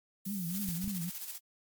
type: noise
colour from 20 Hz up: violet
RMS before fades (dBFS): -42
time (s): 0.25-0.75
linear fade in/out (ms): 5
type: tone with vibrato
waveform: sine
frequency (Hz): 185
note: F#3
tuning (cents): 0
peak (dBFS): -34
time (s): 0.26-1.1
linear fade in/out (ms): 10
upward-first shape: triangle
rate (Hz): 3.6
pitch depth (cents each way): 220
type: noise with tremolo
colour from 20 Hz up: blue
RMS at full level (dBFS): -40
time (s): 0.48-1.4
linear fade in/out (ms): 50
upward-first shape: square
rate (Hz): 15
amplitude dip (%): 45
type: clicks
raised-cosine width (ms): 5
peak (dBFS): -30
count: 3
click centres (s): 0.688 / 0.842 / 0.878
effects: MP3 96 kbps